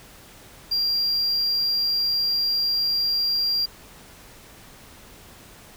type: tone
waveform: triangle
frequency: 4763 Hz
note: D8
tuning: 24 cents sharp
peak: -19 dBFS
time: 0.71-3.66 s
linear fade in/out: 10 ms
effects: pink hiss -47 dBFS RMS until 5.76 s